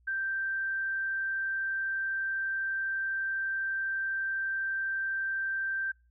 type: tone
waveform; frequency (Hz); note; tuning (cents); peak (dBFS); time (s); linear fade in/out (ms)
sine; 1568; G6; 0; -29; 0.07-5.92; 10
effects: noise-tail reverb RT60 0.3 s tail -26 dB re dry + added 60 Hz sine -62 dBFS peak until 6.1 s